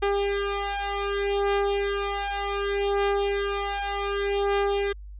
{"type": "beating tone pair", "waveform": "sawtooth", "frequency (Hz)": [401, 401.66], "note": ["G4", "G4"], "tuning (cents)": [39, 42], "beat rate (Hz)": 0.66, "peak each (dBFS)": -23, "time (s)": [0.02, 4.93], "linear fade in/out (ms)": 10, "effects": ["added 50 Hz sine -38 dBFS peak until 5.19 s", "resampled to 8000 Hz"]}